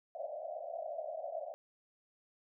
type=band-pass noise; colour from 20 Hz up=pink; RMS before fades=-42 dBFS; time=0.15-1.54 s; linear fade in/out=0 ms; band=580 to 700 Hz; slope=96 dB/octave; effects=none